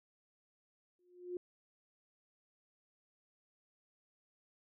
sine tone with exponential growth, 357.3 Hz, F4, 40 cents sharp, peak -35 dBFS, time 0.99-1.37 s, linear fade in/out 2 ms, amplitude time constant 81 ms, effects none

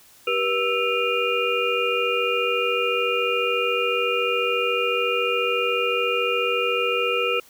sine tone cluster, 388.8 / 482.8 / 1318 / 2441 / 2796 Hz, G4 / B4 / E6 / D#7 / F7, -14 / -39 / -1 / -34 / +1 cents, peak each -29 / -24 / -27 / -26 / -27 dBFS, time 0.27-7.4 s, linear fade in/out 5 ms, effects white hiss -52 dBFS RMS until 7.49 s

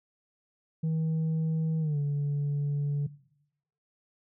sine tone with pitch glide, 159.9 to 144.11 Hz, D#3 to D3, +48 to -32 cents, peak -23 dBFS, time 0.83-3.07 s, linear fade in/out 10 ms, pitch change -180 cents, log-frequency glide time 1.8-1.98 s, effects noise-tail reverb RT60 0.8 s tail -20 dB re dry + tanh soft clip ceiling -25 dBFS

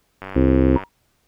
click train, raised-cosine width 0.5 ms, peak -17 dBFS, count 60, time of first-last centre 0.22-0.837 s, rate 95.7 Hz
harmonic tone, 65.8 Hz, C2, 10 cents sharp, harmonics 1 / 2 / 3 / 4 / 5 / 6 / 7 / 8, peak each -19 / -22 / -28 / -17 / -19 / -25 / -28 / -25 dBFS, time 0.35-0.78 s, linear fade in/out 20 ms
sine tone with exponential decay, 949 Hz, A#5, 31 cents sharp, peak -20 dBFS, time 0.76-0.89 s, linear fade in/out 2 ms, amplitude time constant 28 ms
effects pink hiss -65 dBFS RMS until 1.27 s

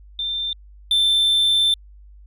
sine / triangle tone pair in turn, 3578 / 3551 Hz, A7 / A7, +28 / +15 cents, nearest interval unison, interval 13 cents, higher first, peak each -22 / -13 dBFS, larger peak second, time 0.19-0.53 / 0.91-1.74 s, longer second, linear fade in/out 2 ms, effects added 50 Hz sine -42 dBFS peak until 2.26 s

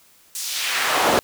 brown noise with high-pass filter sweep, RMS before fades -21 dBFS, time 0.35-1.19 s, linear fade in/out 0 ms, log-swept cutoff 7600 to 400 Hz, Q 1.1, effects white hiss -54 dBFS RMS until 1.23 s

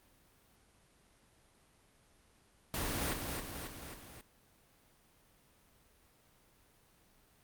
pink noise with echo, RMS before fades -36 dBFS, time 2.74-3.13 s, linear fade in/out 0 ms, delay 270 ms, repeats 4, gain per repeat -4 dB, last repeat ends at 4.21 s, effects pink hiss -67 dBFS RMS until 7.43 s + Opus 32 kbps

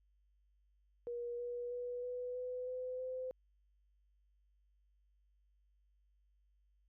sine tone with pitch steps, 478.3 / 483.9 / 489.5 / 495.2 / 500.9 / 506.7 / 512.6 Hz, A#4 / B4 / B4 / B4 / B4 / B4 / C5, +44 / -35 / -15 / +5 / +24 / +44 / -36 cents, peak -39 dBFS, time 1.07-3.31 s, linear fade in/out 0 ms, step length 320 ms, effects added 50 Hz sine -70 dBFS peak until 6.88 s

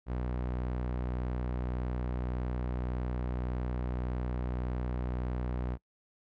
sawtooth tone with low-pass filter, 61.74 Hz, B1, in tune, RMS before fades -34 dBFS, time 0.06-5.78 s, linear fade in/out 50 ms, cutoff 1700 Hz, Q 0.52, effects noise-tail reverb RT60 0.1 s tail -23 dB re dry

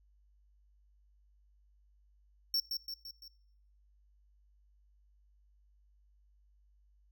square tone with echo, 5450 Hz, F8, 43 cents flat, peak -29 dBFS, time 2.54-2.6 s, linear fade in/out 2 ms, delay 170 ms, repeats 4, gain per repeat -5 dB, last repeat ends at 3.28 s, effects noise-tail reverb RT60 0.8 s tail -23 dB re dry + added 50 Hz sine -64 dBFS peak until 7.11 s

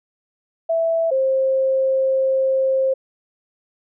sine tone pair in turn, 659.3 / 530.3 Hz, E5 / C5, 0 / +23 cents, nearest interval major third, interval 377 cents, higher first, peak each -16 / -15 dBFS, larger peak second, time 0.69-1.11 / 1.11-2.94 s, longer second, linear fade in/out 10 ms, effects none

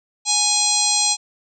harmonic tone, 830.6 Hz, G#5, in tune, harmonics 1 / 3 / 4 / 5 / 6 / 7 / 8 / 9 / 10, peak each -26 / -29 / -27 / -21 / -29 / -23 / -27 / -22 / -26 dBFS, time 0.25-1.17 s, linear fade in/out 50 ms, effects none

